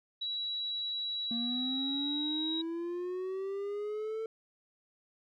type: tone with pitch glide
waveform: sine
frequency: 3903 to 3838 Hz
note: B7 to A#7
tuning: -21 to +50 cents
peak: -33 dBFS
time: 0.21-2.62 s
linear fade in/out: 10 ms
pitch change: -29 cents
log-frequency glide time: 1.4-2.26 s
type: linear sweep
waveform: triangle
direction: up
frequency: 229.9 to 447.8 Hz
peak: -32 dBFS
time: 1.31-4.26 s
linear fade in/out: 2 ms
effects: none